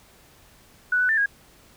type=tone with pitch steps; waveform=sine; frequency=1479 / 1492 / 1778 / 1640 Hz; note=F#6 / F#6 / A6 / G#6; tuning=-1 / +14 / +18 / -22 cents; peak=-18 dBFS; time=0.92-1.26 s; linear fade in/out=5 ms; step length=85 ms; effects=pink hiss -54 dBFS RMS until 1.76 s